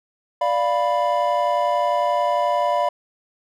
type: chord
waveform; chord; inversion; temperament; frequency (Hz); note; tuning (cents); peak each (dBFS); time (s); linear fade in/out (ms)
triangle; B diminished; first; equal; 587.3 / 698.5 / 987.8; D5 / F5 / B5; 0 / 0 / 0; -20; 0.41-2.89; 5
effects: none